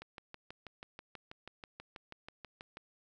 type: click train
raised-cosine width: 0.3 ms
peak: -30 dBFS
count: 18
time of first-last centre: 0.02-2.771 s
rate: 6.18 Hz
effects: none